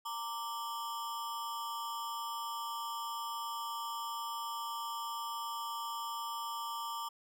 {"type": "ring-modulated tone", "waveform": "square", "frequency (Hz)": 1046.5, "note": "C6", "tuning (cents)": 0, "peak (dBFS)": -35, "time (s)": [0.05, 7.09], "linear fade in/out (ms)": 10, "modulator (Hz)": 126, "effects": []}